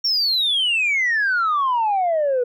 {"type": "exponential sweep", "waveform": "sine", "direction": "down", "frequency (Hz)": [5588, 478.1], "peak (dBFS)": -15, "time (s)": [0.04, 2.44], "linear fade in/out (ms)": 10, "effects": ["tanh soft clip ceiling -14 dBFS"]}